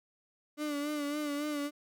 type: tone with vibrato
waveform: 35% pulse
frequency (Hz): 293.7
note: D4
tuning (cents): 0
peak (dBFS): -31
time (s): 0.57-1.71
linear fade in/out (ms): 50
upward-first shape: sine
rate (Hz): 3.6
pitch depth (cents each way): 48
effects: none